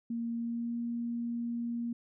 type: tone with pitch glide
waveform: sine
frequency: 232.7 to 235.7 Hz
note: A#3 to A#3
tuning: -3 to +19 cents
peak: -32 dBFS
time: 0.1-1.93 s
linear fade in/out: 5 ms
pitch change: +22 cents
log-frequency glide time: 0.34-0.77 s
effects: none